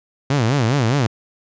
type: tone with vibrato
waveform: sawtooth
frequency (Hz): 126.5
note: B2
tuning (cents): +42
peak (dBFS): -11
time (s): 0.3-1.07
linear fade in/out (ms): 5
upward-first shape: sine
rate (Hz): 4.9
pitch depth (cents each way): 250
effects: resampled to 16000 Hz